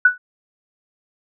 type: tone with exponential decay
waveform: sine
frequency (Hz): 1480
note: F#6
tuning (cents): 0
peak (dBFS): -5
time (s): 0.05-0.18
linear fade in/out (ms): 5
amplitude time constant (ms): 28
effects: none